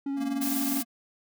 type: tone with vibrato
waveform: triangle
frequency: 277.2 Hz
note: C#4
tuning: in tune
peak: -26 dBFS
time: 0.06-0.81 s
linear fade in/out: 5 ms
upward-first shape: square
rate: 13 Hz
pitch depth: 13 cents each way
type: tone with tremolo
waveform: square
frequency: 232.4 Hz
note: A#3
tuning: 5 cents flat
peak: -30 dBFS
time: 0.16-0.85 s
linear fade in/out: 50 ms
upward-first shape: triangle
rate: 20 Hz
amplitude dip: 85%
type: noise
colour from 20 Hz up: blue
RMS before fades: -32 dBFS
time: 0.41-0.83 s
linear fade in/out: 10 ms
effects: none